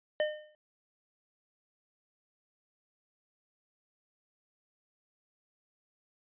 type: tone with exponential decay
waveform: square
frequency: 608 Hz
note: D#5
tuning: 40 cents flat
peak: -25 dBFS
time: 0.2-0.55 s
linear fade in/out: 1 ms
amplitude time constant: 76 ms
effects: resampled to 8000 Hz